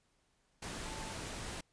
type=tone in noise; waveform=sine; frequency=880 Hz; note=A5; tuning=in tune; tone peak=-49 dBFS; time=0.85-1.13 s; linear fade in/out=5 ms; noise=pink; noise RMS=-43 dBFS; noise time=0.62-1.61 s; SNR=-9 dB; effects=pink hiss -75 dBFS RMS until 1.72 s + resampled to 22050 Hz